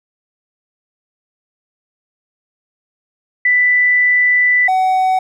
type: tone pair in turn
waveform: sine / triangle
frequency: 1984 / 750.5 Hz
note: B6 / F#5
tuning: +7 / +24 cents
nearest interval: octave + perfect fourth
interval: 1683 cents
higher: first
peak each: -9 dBFS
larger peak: neither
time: 3.45-4.68 / 4.68-5.19 s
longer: first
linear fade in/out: 5 ms
effects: none